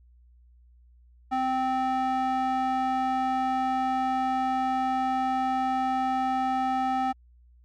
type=tone with band-pass filter; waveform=square; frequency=260 Hz; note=C4; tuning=11 cents flat; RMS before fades=-26 dBFS; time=1.31-7.13 s; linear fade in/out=20 ms; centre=860 Hz; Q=2.1; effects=added 60 Hz sine -53 dBFS peak until 7.64 s + MP3 96 kbps